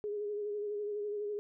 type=tone with vibrato; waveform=sine; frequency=414.8 Hz; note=G#4; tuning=2 cents flat; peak=-34 dBFS; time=0.04-1.39 s; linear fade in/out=0 ms; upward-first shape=sine; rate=12 Hz; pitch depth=33 cents each way; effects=none